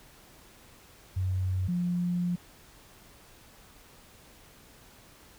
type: tone pair in turn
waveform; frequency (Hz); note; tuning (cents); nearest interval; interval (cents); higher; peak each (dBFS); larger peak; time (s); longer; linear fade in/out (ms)
sine; 93 / 176.42; F#2 / F3; +9 / +18; major seventh; 1109; second; -26; neither; 1.16-1.68 / 1.68-2.36; second; 10
effects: pink hiss -55 dBFS RMS until 5.38 s